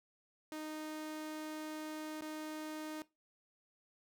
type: tone with dropouts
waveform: sawtooth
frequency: 309.2 Hz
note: D#4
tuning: 11 cents flat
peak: -38 dBFS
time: 0.52-3.02 s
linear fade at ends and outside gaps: 1 ms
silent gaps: 2.21-2.22 s
effects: noise-tail reverb RT60 0.2 s tail -18 dB re dry

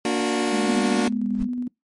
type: chord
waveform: sawtooth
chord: Bb augmented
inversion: none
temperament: just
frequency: 233.1 / 291.4 / 364.2 Hz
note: Bb3 / D4 / F#4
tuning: 0 / -13 / -27 cents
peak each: -21 dBFS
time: 0.05-1.08 s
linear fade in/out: 2 ms
type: tone with vibrato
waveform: sine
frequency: 208.5 Hz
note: G#3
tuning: 7 cents sharp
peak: -24 dBFS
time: 0.51-1.48 s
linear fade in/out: 20 ms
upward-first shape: square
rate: 2.1 Hz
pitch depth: 33 cents each way
type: tone with tremolo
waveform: sine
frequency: 246.9 Hz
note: B3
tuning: in tune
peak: -23 dBFS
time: 0.67-1.68 s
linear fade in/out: 5 ms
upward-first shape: square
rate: 11 Hz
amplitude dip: 25%
type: noise with exponential growth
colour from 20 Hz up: brown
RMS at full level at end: -31 dBFS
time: 1.25-1.43 s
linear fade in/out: 1 ms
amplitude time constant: 37 ms
effects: noise-tail reverb RT60 0.2 s tail -26 dB re dry + MP3 48 kbps

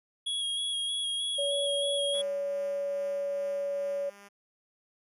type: tone with vibrato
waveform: square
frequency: 3310 Hz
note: G#7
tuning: 6 cents flat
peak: -30 dBFS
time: 0.26-2.22 s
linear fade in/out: 10 ms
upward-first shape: square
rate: 3.2 Hz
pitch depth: 18 cents each way
type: tone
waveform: sine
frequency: 565 Hz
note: C#5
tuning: 33 cents sharp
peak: -29 dBFS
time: 1.38-4.1 s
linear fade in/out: 10 ms
type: tone with tremolo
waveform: 5% pulse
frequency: 201.3 Hz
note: G3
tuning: 46 cents sharp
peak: -37 dBFS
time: 2.13-4.29 s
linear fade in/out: 20 ms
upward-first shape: triangle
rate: 2.4 Hz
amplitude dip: 35%
effects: resampled to 32000 Hz

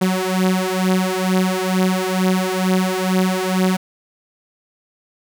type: beating tone pair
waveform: sawtooth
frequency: 185 / 187.2 Hz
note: F#3 / F#3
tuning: 0 / +20 cents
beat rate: 2.2 Hz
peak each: -15 dBFS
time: 0.01-3.77 s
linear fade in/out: 10 ms
effects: none

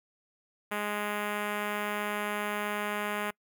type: tone with notch filter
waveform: 5% pulse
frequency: 207.7 Hz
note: G#3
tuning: in tune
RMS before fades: -33 dBFS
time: 0.71-3.31 s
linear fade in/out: 10 ms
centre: 5700 Hz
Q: 0.74
effects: noise-tail reverb RT60 0.1 s tail -25 dB re dry

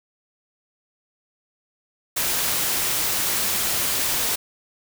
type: noise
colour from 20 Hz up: white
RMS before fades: -23 dBFS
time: 2.16-4.36 s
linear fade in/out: 10 ms
effects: none

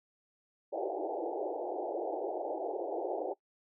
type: band-pass noise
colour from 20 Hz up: pink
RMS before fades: -36 dBFS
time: 0.72-3.34 s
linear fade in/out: 20 ms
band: 320 to 840 Hz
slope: 96 dB/octave
effects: noise-tail reverb RT60 0.1 s tail -20 dB re dry

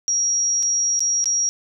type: tone with dropouts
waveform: sine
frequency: 5670 Hz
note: F8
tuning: 25 cents sharp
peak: -17 dBFS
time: 0.08-1.49 s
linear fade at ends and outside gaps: 0 ms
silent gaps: 0.627-0.631 / 0.993-1.005 / 1.242-1.257 s
effects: none

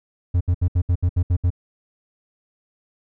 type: tone bursts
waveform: triangle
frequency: 88.2 Hz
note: F2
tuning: 18 cents sharp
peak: -13 dBFS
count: 9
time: 0.34-1.504 s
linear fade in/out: 10 ms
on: 68 ms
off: 69 ms
effects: none

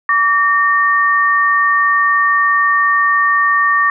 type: tone pair together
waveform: sine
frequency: 1151.5 / 1831 Hz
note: D6 / A#6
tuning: -34 / -32 cents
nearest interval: minor sixth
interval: 802 cents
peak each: -12 / -13 dBFS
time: 0.09-3.9 s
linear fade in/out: 2 ms
effects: none

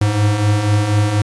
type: beating tone pair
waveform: square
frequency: 101.2 / 105.3 Hz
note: G#2 / G#2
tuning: -44 / +24 cents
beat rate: 4.1 Hz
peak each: -21 / -14 dBFS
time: 0.01-1.22 s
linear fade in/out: 5 ms
effects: resampled to 24000 Hz + 8-bit

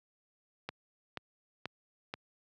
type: click train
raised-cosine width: 0.3 ms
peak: -21 dBFS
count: 4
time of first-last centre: 0.69-2.139 s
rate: 2.07 Hz
effects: high-pass 100 Hz 12 dB/octave

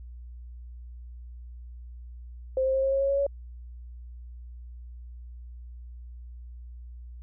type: tone with pitch steps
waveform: sine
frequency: 523.3 / 528.5 / 533.7 / 538.9 / 544.3 / 549.6 / 555.1 / 560.5 Hz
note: C5 / C5 / C5 / C#5 / C#5 / C#5 / C#5 / C#5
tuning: 0 / +17 / +34 / -49 / -32 / -15 / +2 / +19 cents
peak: -22 dBFS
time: 2.57-3.266 s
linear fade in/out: 2 ms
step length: 87 ms
effects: added 60 Hz sine -40 dBFS peak until 7.22 s

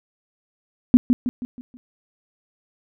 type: tone with echo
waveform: sine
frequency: 246.9 Hz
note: B3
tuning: in tune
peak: -5 dBFS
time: 0.94-0.97 s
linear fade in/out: 0 ms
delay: 160 ms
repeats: 5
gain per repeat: -7 dB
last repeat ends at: 1.77 s
effects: none

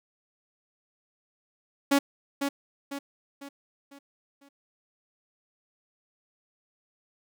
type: tone with echo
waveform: sawtooth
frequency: 280 Hz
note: C#4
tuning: 18 cents sharp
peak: -15 dBFS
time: 1.91-1.99 s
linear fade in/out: 10 ms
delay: 500 ms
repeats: 5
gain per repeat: -7 dB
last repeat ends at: 4.49 s
effects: none

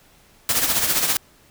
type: noise with tremolo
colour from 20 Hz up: white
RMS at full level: -18 dBFS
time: 0.49-1.17 s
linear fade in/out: 2 ms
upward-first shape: sine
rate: 15 Hz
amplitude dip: 55%
effects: pink hiss -54 dBFS RMS until 1.5 s

